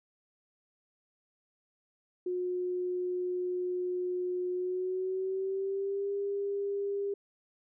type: tone with pitch glide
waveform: sine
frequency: 361.2 to 400.8 Hz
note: F#4 to G4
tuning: -42 to +38 cents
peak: -30 dBFS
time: 2.26-7.14 s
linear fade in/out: 5 ms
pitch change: +180 cents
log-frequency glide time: 4.52-6.11 s
effects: none